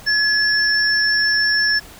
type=tone pair together; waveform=sine; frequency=1700 / 5397 Hz; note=G#6 / E8; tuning=+40 / +40 cents; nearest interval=octave + minor sixth; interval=2000 cents; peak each=-16 / -18 dBFS; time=0.06-1.8 s; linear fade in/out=20 ms; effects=pink hiss -41 dBFS RMS until 1.99 s